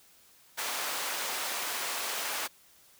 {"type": "high-pass noise", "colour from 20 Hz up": "pink", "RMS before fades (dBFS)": -34, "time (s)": [0.57, 2.48], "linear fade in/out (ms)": 20, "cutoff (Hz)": 730, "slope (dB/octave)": 12, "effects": ["white hiss -60 dBFS RMS until 2.99 s"]}